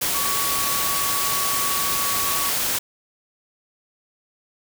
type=tone in noise; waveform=sine; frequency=1127 Hz; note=C#6; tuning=28 cents sharp; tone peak=-27 dBFS; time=0.14-2.5 s; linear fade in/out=10 ms; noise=white; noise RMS=-23 dBFS; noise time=0.01-2.79 s; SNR=-7 dB; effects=none